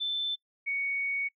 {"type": "tone pair in turn", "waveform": "sine", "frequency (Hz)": [3532, 2231], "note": ["A7", "C#7"], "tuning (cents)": [6, 11], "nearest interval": "minor sixth", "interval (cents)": 795, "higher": "first", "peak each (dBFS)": -28, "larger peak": "neither", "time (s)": [[0, 0.36], [0.66, 1.29]], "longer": "second", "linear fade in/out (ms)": 20, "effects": ["noise-tail reverb RT60 0.1 s tail -24 dB re dry"]}